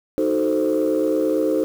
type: chord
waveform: sine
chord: D# diminished seventh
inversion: none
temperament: equal with one note detuned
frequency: 311.1 / 371.1 / 440 / 523.3 Hz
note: D#4 / F#4 / A4 / C5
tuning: 0 / +5 / 0 / 0 cents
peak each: -20 / -24 / -22 / -21 dBFS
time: 0.18-1.64 s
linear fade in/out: 0 ms
effects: tanh soft clip ceiling -11 dBFS + 7-bit